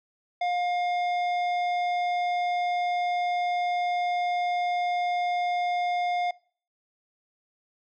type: tone with hard clipping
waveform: sine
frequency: 710 Hz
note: F5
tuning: 28 cents sharp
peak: -26 dBFS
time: 0.41-6.31 s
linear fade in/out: 5 ms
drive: 13 dB
effects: noise-tail reverb RT60 0.5 s tail -24 dB re dry + low-pass 4000 Hz 12 dB/octave